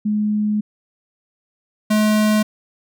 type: tone pair in turn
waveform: sine / square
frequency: 210.7 / 213.5 Hz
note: G#3 / G#3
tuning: +25 / +48 cents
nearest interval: unison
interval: 23 cents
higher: second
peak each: -16 / -14 dBFS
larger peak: second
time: 0.05-0.61 / 1.9-2.43 s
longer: first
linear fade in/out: 10 ms
effects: none